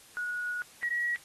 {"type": "tone pair in turn", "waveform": "sine", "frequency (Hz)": [1457, 1916.1], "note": ["F#6", "A#6"], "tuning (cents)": [-27, 47], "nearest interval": "perfect fourth", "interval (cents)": 474, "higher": "second", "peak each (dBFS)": [-31, -27], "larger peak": "second", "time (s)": [[0.17, 0.62], [0.83, 1.16]], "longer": "first", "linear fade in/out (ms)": 0, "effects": ["white hiss -55 dBFS RMS until 1.24 s", "AAC 32 kbps"]}